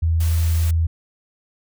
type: tone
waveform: sine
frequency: 82 Hz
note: E2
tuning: 9 cents flat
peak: -15 dBFS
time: 0.02-0.87 s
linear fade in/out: 10 ms
type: high-pass noise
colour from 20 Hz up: white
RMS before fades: -34 dBFS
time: 0.2-0.71 s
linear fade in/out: 5 ms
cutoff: 110 Hz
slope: 96 dB/octave
effects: none